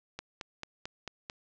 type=click train; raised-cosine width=0.2 ms; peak=-21 dBFS; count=6; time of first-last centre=0.19-1.299 s; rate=4.51 Hz; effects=low-pass 7000 Hz 12 dB/octave